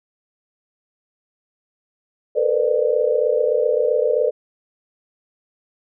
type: tone cluster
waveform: sine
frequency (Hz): 445.8 / 481.6 / 509 / 597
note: A4 / B4 / C5 / D5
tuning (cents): +23 / -44 / -48 / +28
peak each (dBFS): -21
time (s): 2.35-4.31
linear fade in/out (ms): 20
effects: none